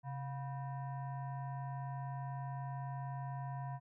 sine tone with frequency modulation, 134.5 Hz, C3, 48 cents sharp, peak -39 dBFS, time 0.03-3.8 s, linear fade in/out 50 ms, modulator 844 Hz, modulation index 0.74, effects none

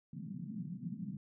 white band-pass noise, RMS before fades -43 dBFS, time 0.13-1.17 s, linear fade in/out 5 ms, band 140 to 220 Hz, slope 48 dB/octave, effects none

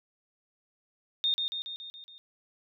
sine tone with echo, 3664 Hz, A#7, 31 cents flat, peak -24 dBFS, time 1.24-1.34 s, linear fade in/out 0 ms, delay 140 ms, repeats 6, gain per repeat -4 dB, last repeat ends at 2.18 s, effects none

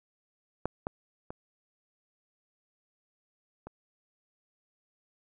clicks, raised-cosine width 1 ms, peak -15 / -18 / -25 / -28 dBFS, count 4, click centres 0.656 / 0.869 / 1.305 / 3.67 s, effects none

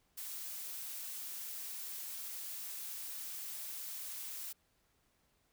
blue noise, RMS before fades -44 dBFS, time 0.17-4.53 s, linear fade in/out 10 ms, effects pink hiss -75 dBFS RMS until 5.52 s

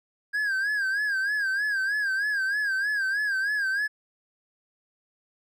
triangle tone with vibrato, 1622 Hz, G#6, 41 cents flat, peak -22 dBFS, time 0.33-3.88 s, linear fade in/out 20 ms, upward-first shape sine, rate 3.2 Hz, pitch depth 98 cents each way, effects none

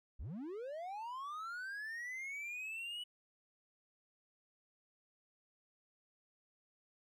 triangle linear sweep, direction up, 38.89 to 2960 Hz, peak -40 dBFS, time 0.19-3.04 s, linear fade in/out 10 ms, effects none

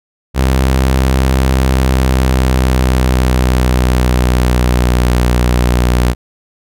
sawtooth tone with pitch glide, 65.41 to 61.03 Hz, C2 to B1, 0 to -20 cents, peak -5 dBFS, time 0.34-6.15 s, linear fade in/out 50 ms, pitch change -120 cents, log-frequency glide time 1.54-5.11 s, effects none

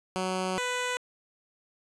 10% pulse tone pair in turn, 186.1 / 496.8 Hz, F#3 / B4, +10 / +10 cents, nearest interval octave + perfect fourth, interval 1700 cents, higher second, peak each -20 dBFS, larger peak neither, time 0.16-0.58 / 0.58-0.97 s, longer first, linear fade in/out 0 ms, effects resampled to 24000 Hz

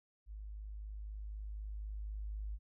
sine tone with level ramp, 52 Hz, G#1, 3 cents sharp, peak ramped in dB -44 to -38 dBFS, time 0.26-2.59 s, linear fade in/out 50 ms, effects none

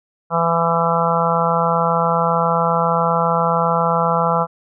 harmonic tone, 167.4 Hz, E3, 27 cents sharp, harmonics 1 / 3 / 4 / 5 / 6 / 7 / 8, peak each -22 / -22 / -22 / -22 / -22 / -22 / -22 dBFS, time 0.3-4.47 s, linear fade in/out 50 ms, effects none

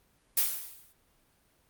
blue noise with exponential decay, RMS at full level -23 dBFS, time 0.37-0.93 s, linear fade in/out 5 ms, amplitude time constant 120 ms, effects pink hiss -68 dBFS RMS until 1.69 s + Opus 32 kbps

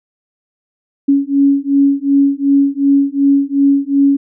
sine beating tone pair, 277.5 / 280.2 Hz, C#4 / C#4, +2 / +19 cents, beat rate 2.7 Hz, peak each -12 dBFS, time 1.08-4.17 s, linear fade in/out 10 ms, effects none

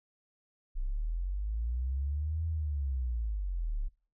sine linear two-way sweep, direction up then down, 30.03 to 82.41 to 32.31 Hz, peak -30 dBFS, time 0.75-3.89 s, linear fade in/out 20 ms, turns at 2.46 s, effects noise-tail reverb RT60 0.4 s tail -22 dB re dry

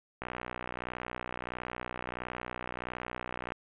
click train, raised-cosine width 0.5 ms, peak -21 dBFS, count 204, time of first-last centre 0.22-3.521 s, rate 61.5 Hz, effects resampled to 8000 Hz + 8-bit

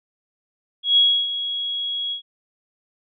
sine tone with ADSR envelope, 3322 Hz, G#7, in tune, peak -11 dBFS, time 0.83-2.22 s, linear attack 140 ms, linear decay 300 ms, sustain -12 dB, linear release 100 ms, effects none

